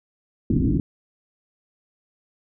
white low-pass noise, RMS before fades -20 dBFS, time 0.5-0.8 s, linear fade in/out 2 ms, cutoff 310 Hz, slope 48 dB/octave, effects none

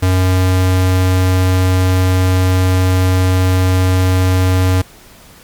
square tone, 92.5 Hz, F#2, in tune, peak -10 dBFS, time 0.02-4.82 s, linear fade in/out 10 ms, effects pink hiss -41 dBFS RMS until 5.43 s + MP3 96 kbps

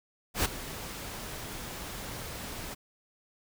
pink noise with ADSR envelope, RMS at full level -25 dBFS, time 0.34-2.75 s, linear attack 110 ms, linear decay 13 ms, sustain -15 dB, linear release 17 ms, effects none

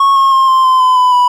triangle tone with pitch steps, 1100 / 1083 / 1066.2 / 1049.7 / 1033.5 / 1017.5 / 1001.7 / 986.2 Hz, C#6 / C#6 / C6 / C6 / C6 / C6 / B5 / B5, -14 / -41 / +32 / +5 / -22 / -49 / +24 / -3 cents, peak -4 dBFS, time 0-1.28 s, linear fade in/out 5 ms, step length 160 ms, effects none

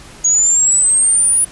sine exponential sweep, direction up, 6660 to 9870 Hz, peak -9 dBFS, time 0.24-1.45 s, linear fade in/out 10 ms, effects pink hiss -38 dBFS RMS until 1.51 s + resampled to 24000 Hz

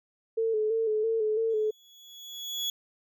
sine tone with vibrato, 440 Hz, A4, in tune, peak -24 dBFS, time 0.37-1.71 s, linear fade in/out 10 ms, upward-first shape square, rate 3 Hz, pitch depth 40 cents each way
35% pulse tone with exponential growth, 3376 Hz, G#7, 28 cents sharp, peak -25 dBFS, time 1.5-2.7 s, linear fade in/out 2 ms, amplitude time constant 260 ms
effects none

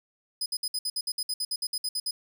sawtooth tone bursts, 5010 Hz, D#8, 11 cents sharp, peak -25 dBFS, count 16, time 0.41-2.11 s, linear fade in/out 5 ms, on 50 ms, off 60 ms, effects none

